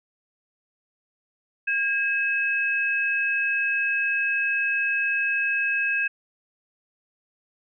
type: tone pair together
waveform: sine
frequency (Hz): 1623 / 2576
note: G#6 / E7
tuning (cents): -40 / -41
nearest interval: minor sixth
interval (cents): 799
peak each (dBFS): -24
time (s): 1.67-6.08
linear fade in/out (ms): 10
effects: none